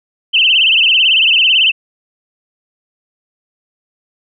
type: tone with vibrato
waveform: sine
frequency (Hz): 2865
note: F7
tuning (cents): +44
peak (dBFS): -7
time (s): 0.33-1.72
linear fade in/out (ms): 20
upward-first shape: sine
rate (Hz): 18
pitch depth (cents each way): 160
effects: none